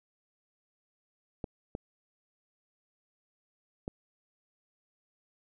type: clicks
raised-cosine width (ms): 2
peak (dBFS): -22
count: 3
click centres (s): 1.442 / 1.751 / 3.879
effects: none